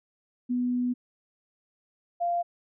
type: tone pair in turn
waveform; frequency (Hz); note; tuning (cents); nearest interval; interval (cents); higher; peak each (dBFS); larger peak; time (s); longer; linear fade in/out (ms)
sine; 246.9 / 693.9; B3 / F5; 0 / -11; octave + tritone; 1789; second; -24; neither; 0.49-0.94 / 2.2-2.43; first; 20
effects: none